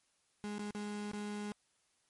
35% pulse tone with dropouts, 207.5 Hz, G#3, 1 cent flat, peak -37 dBFS, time 0.44-1.52 s, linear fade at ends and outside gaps 0 ms, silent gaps 0.583-0.593 / 0.707-0.749 / 1.115-1.134 s, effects white hiss -75 dBFS RMS until 2.09 s + MP3 48 kbps

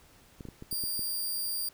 clicks, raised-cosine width 3 ms, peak -29 dBFS, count 7, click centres 0.408 / 0.453 / 0.487 / 0.624 / 0.728 / 0.838 / 0.993 s
5% pulse tone, 4769 Hz, D8, 26 cents sharp, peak -24 dBFS, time 0.71-1.69 s, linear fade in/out 5 ms
effects pink hiss -59 dBFS RMS until 1.73 s

